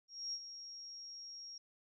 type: tone with ADSR envelope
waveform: sine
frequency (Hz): 5588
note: F8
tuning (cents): 0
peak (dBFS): -37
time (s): 0.08-1.58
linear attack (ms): 250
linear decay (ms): 58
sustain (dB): -10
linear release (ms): 4
effects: none